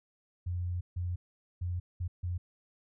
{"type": "tone bursts at uneven times", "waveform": "sine", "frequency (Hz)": 88.6, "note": "F2", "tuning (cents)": 25, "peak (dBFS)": -31, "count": 5, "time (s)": [[0.46, 0.81], [0.96, 1.16], [1.61, 1.8], [2, 2.08], [2.23, 2.38]], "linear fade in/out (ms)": 10, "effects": []}